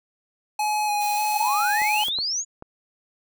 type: tone with vibrato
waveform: square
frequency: 838 Hz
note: G#5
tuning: 15 cents sharp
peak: -22 dBFS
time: 0.59-2.04 s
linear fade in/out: 5 ms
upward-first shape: square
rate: 1.7 Hz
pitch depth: 16 cents each way
type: noise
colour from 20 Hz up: blue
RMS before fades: -35 dBFS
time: 1-2.1 s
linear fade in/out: 20 ms
type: exponential sweep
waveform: sine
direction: up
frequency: 740 to 7010 Hz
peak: -23 dBFS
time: 1.32-2.45 s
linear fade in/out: 50 ms
type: clicks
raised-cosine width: 1 ms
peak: -24 dBFS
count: 4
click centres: 1.818 / 2.084 / 2.187 / 2.624 s
effects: none